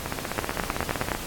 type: two click trains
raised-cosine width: 0.5 ms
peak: -12 / -9 dBFS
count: 18 / 8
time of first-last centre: 0.06-1.15 / 0.39-1.118 s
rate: 15.6 / 9.62 Hz
effects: pink hiss -35 dBFS RMS until 1.26 s + AAC 64 kbps